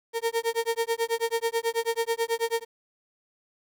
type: tone with tremolo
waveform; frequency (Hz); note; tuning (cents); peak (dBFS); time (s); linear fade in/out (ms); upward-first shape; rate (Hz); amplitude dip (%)
35% pulse; 460; A#4; -23; -20; 0.13-2.65; 50; sine; 9.2; 100
effects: 10-bit